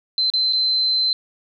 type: tone with dropouts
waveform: sine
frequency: 4080 Hz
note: C8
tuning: 44 cents flat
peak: -16 dBFS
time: 0.18-1.13 s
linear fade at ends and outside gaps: 1 ms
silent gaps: 0.301-0.337 / 0.526-0.532 s
effects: none